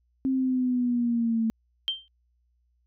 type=linear sweep; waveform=sine; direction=down; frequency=266.2 to 222.3 Hz; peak=-22 dBFS; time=0.25-1.5 s; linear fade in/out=0 ms
type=tone with exponential decay; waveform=sine; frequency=3143 Hz; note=G7; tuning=4 cents sharp; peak=-21 dBFS; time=1.88-2.08 s; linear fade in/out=0 ms; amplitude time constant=42 ms
effects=added 60 Hz sine -66 dBFS peak until 2.86 s